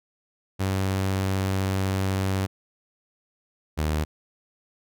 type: tone pair in turn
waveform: sawtooth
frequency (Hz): 95.9 / 76.96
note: G2 / D#2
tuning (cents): -37 / -18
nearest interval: major third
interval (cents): 381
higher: first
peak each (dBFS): -19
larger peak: neither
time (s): 0.59-2.47 / 3.77-4.05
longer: first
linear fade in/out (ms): 20
effects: none